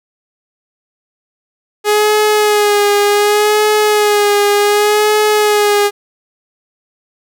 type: tone with vibrato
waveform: sawtooth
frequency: 416.8 Hz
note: G#4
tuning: 6 cents sharp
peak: -5 dBFS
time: 1.84-5.91 s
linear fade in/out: 50 ms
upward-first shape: sine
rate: 0.67 Hz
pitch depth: 33 cents each way
effects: none